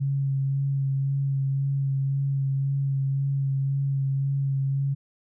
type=tone with vibrato; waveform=sine; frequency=137.2 Hz; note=C#3; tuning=17 cents flat; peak=-22 dBFS; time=0-4.95 s; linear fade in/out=20 ms; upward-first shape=sine; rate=1.9 Hz; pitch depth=16 cents each way; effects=none